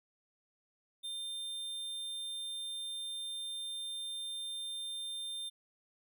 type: tone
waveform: square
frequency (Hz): 3600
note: A7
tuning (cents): +39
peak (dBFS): -39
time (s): 1.03-5.5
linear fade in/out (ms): 20
effects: none